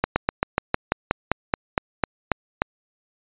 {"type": "slowing click train", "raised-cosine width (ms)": 0.5, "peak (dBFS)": -3, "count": 14, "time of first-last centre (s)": [0.04, 2.619], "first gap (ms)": 120, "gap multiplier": 1.08, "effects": ["resampled to 8000 Hz"]}